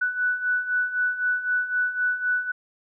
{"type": "beating tone pair", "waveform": "sine", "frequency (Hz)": [1483, 1486.9], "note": ["F#6", "F#6"], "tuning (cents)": [4, 8], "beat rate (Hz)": 3.9, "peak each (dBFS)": [-28, -23], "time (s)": [0.01, 2.52], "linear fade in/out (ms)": 10, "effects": []}